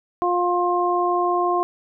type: harmonic tone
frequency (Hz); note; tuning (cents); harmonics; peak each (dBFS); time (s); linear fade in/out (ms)
353.8; F4; +23; 1 / 2 / 3; -22 / -22 / -22; 0.22-1.63; 0
effects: none